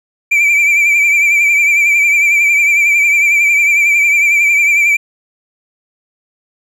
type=tone with vibrato; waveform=triangle; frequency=2335 Hz; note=D7; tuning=11 cents flat; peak=-6 dBFS; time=0.31-4.97 s; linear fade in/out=10 ms; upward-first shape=triangle; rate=11 Hz; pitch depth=58 cents each way; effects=none